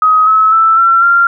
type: tone with pitch steps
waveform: sine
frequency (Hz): 1263 / 1292.5 / 1322.7 / 1353.6 / 1385.3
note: D#6 / E6 / E6 / E6 / F6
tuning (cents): +26 / -34 / +5 / +45 / -14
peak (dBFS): -5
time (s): 0.02-1.27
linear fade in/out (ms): 2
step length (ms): 250
effects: none